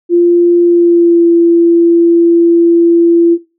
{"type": "tone with pitch glide", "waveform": "sine", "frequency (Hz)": [346.7, 339], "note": ["F4", "E4"], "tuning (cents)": [-13, 49], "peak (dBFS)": -4, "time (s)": [0.09, 3.38], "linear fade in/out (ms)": 50, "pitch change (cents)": -38, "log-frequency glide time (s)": [0.61, 1.28], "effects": ["noise-tail reverb RT60 0.3 s tail -18 dB re dry"]}